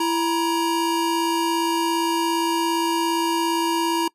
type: tone pair together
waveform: square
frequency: 334.8 / 947 Hz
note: E4 / A#5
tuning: +27 / +27 cents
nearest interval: octave + tritone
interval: 1800 cents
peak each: -23 dBFS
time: 0-4.08 s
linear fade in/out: 5 ms
effects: noise-tail reverb RT60 0.1 s tail -22 dB re dry + resampled to 32000 Hz